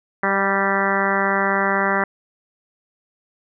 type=harmonic tone with a mistuned harmonic; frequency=196 Hz; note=G3; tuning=in tune; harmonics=1 / 2 / 3 / 4 / 5 / 6 / 7 / 8 / 9 / 10; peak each=-26 / -26 / -26 / -26 / -26 / -26 / -26 / -26 / -26 / -26 dBFS; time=0.23-2.04 s; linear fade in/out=2 ms; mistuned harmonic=3; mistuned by=+18 cents; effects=none